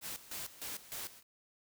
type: noise with tremolo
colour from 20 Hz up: white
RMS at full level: -42 dBFS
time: 0.01-1.23 s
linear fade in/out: 50 ms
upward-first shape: square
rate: 3.3 Hz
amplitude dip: 80%
effects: none